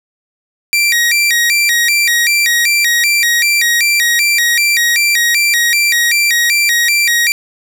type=tone with vibrato; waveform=sawtooth; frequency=2109 Hz; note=C7; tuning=13 cents sharp; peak=-6 dBFS; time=0.73-7.32 s; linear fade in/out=0 ms; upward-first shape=square; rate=2.6 Hz; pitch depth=190 cents each way; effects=none